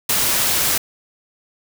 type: noise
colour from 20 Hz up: white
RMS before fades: -18 dBFS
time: 0.09-0.78 s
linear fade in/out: 5 ms
effects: none

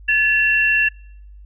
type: tone pair together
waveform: sine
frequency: 1721.6 / 2714 Hz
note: A6 / E7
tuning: -38 / +50 cents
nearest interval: minor sixth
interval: 788 cents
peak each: -16 dBFS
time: 0.08-0.89 s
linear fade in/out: 10 ms
effects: noise-tail reverb RT60 0.7 s tail -25 dB re dry + added 50 Hz sine -38 dBFS peak until 1.45 s

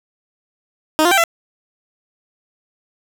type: tone with pitch steps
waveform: 15% pulse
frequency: 311.6 / 350.5 / 780 / 673 Hz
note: D#4 / F4 / G5 / E5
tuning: +3 / +6 / -9 / +36 cents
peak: -5 dBFS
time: 0.99-1.238 s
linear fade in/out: 0 ms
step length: 62 ms
effects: none

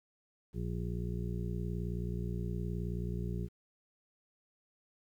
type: harmonic tone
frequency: 59 Hz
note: A#1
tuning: 22 cents sharp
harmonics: 1 / 2 / 3 / 4 / 6 / 7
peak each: -38 / -39 / -39 / -50 / -47 / -47 dBFS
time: 0.53-3.49 s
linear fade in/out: 50 ms
effects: 11-bit

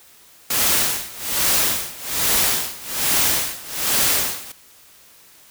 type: noise with tremolo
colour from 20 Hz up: white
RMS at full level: -17 dBFS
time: 0.5-4.52 s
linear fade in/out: 5 ms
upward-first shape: sine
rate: 1.2 Hz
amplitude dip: 90%
effects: white hiss -49 dBFS RMS until 5.5 s

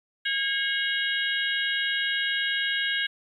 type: harmonic tone with a mistuned harmonic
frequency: 544 Hz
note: C#5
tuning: 33 cents flat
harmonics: 3 / 4 / 5 / 6 / 7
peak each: -27 / -33 / -31 / -32 / -34 dBFS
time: 0.25-3.07 s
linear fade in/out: 10 ms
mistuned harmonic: 5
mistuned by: +98 cents
effects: 10-bit

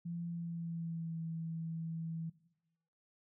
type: tone with pitch glide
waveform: sine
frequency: 170.4 to 163.55 Hz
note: F3 to E3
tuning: -42 to -13 cents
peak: -38 dBFS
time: 0.05-2.3 s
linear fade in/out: 10 ms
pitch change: -71 cents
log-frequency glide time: 0.28-1.2 s
effects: noise-tail reverb RT60 0.9 s tail -18 dB re dry

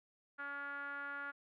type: tone with low-pass filter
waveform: 5% pulse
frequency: 283 Hz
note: C#4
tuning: 36 cents sharp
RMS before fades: -44 dBFS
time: 0.38-1.32 s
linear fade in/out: 20 ms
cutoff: 1500 Hz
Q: 8.6
effects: none

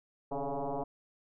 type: tone with frequency modulation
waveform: sine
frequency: 130.81 Hz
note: C3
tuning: in tune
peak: -32 dBFS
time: 0.31-0.84 s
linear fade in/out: 10 ms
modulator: 140 Hz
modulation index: 5.8
effects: none

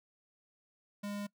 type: tone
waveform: square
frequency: 204 Hz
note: G#3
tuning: 31 cents flat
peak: -38 dBFS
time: 1.03-1.27 s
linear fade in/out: 10 ms
effects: noise-tail reverb RT60 0.1 s tail -21 dB re dry

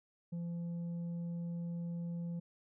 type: tone with tanh clipping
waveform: sine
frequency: 170.9 Hz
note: F3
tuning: 37 cents flat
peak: -38 dBFS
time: 0.32-2.4 s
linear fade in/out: 10 ms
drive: 4 dB
effects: none

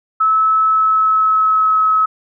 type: tone with pitch glide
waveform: sine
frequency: 1300 to 1285.1 Hz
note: E6 to E6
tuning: -24 to -44 cents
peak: -10 dBFS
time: 0.2-2.06 s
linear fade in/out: 10 ms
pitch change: -20 cents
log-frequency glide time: 0.68-1.78 s
effects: none

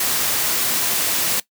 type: noise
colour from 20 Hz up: white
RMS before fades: -20 dBFS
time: 0-1.4 s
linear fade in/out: 5 ms
effects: noise-tail reverb RT60 0.1 s tail -18 dB re dry + high-pass 100 Hz 12 dB/octave

